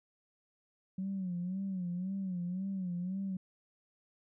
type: tone with vibrato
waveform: sine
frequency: 185 Hz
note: F#3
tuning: in tune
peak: -33 dBFS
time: 0.98-3.37 s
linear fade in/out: 5 ms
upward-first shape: sine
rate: 1.9 Hz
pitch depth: 100 cents each way
effects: tanh soft clip ceiling -29 dBFS